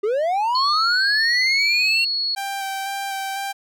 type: linear sweep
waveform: triangle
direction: up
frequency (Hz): 392 to 2769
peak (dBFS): -16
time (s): 0.03-2.05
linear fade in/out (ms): 10
type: tone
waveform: sine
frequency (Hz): 4355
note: C#8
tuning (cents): -31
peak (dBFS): -20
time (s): 0.55-2.35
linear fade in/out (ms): 2
type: tone with vibrato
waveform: sawtooth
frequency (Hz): 784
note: G5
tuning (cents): 0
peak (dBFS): -21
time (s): 2.36-3.53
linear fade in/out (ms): 20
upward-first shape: square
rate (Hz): 2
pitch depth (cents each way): 12
effects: none